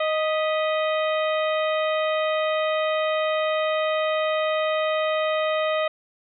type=harmonic tone with a mistuned harmonic; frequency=623 Hz; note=D#5; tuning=2 cents sharp; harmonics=1 / 2 / 3 / 4 / 5 / 6; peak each=-22 / -28 / -32 / -34 / -36 / -38 dBFS; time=0-5.88 s; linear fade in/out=5 ms; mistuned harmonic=3; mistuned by=+85 cents; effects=none